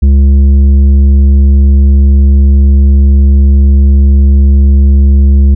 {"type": "tone with tanh clipping", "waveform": "triangle", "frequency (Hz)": 69, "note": "C#2", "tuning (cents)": -7, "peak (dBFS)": -3, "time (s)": [0.02, 5.55], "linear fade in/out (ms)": 10, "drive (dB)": 12, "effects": []}